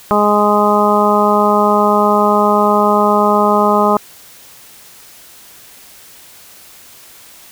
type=harmonic tone; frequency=207.7 Hz; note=G#3; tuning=in tune; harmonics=1 / 2 / 3 / 4 / 5 / 6; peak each=-16 / -16 / -16 / -16 / -16 / -16 dBFS; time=0.11-3.97 s; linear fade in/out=0 ms; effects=white hiss -40 dBFS RMS until 7.51 s